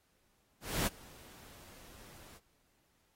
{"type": "noise with ADSR envelope", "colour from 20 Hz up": "pink", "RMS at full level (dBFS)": -32, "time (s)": [0.61, 2.4], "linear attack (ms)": 260, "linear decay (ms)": 15, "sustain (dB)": -24, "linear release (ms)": 37, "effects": ["pink hiss -74 dBFS RMS until 3.15 s", "AAC 48 kbps"]}